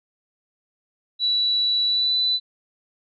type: tone with pitch glide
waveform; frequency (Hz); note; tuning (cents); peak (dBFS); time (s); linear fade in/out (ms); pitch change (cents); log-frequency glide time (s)
sine; 3938 to 3988; B7 to B7; -6 to +16; -18; 1.19-2.4; 50; +22; 1.86-2.15
effects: none